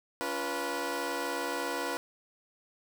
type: tone cluster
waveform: 15% pulse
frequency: 282.7 / 346.7 / 488.4 Hz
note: C#4 / F4 / B4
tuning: +34 / -13 / -19 cents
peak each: -32 / -31 / -28 dBFS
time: 0.21-1.97 s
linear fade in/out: 0 ms
effects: 8-bit